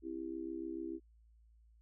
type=tone with amplitude modulation; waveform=sine; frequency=329.6 Hz; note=E4; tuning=in tune; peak=-35 dBFS; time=0.02-1 s; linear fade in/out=50 ms; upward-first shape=sine; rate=66.9 Hz; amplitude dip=95%; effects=added 56 Hz sine -62 dBFS peak until 1.81 s